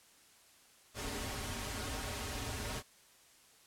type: noise with comb filter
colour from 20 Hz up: pink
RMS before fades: -40 dBFS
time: 0.94-2.83 s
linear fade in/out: 50 ms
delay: 5.9 ms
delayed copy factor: -1
effects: white hiss -63 dBFS RMS until 3.66 s + low-pass 11000 Hz 12 dB/octave